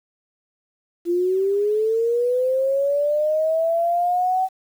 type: linear sweep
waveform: sine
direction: up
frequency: 341 to 760 Hz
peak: -17 dBFS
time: 1.05-4.49 s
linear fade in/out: 50 ms
effects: 8-bit